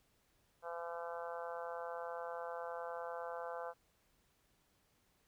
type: harmonic tone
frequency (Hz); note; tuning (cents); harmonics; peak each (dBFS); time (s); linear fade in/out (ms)
169.7; F3; -49; 3 / 4 / 5 / 6 / 7 / 8 / 9; -45 / -47 / -49 / -51 / -52 / -53 / -54; 0.62-3.74; 50
effects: pink hiss -75 dBFS RMS until 5.27 s